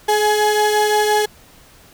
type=tone pair together; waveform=35% pulse; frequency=422.9 / 840 Hz; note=G#4 / G#5; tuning=+31 / +19 cents; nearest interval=octave; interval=1188 cents; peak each=-14 / -16 dBFS; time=0.08-1.26 s; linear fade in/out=10 ms; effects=pink hiss -47 dBFS RMS until 1.93 s